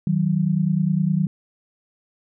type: tone pair together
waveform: sine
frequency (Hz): 157.5 / 187.3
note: D#3 / F#3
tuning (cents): +21 / +21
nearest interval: minor third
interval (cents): 300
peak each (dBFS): -20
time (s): 0.07-1.27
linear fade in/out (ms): 2
effects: none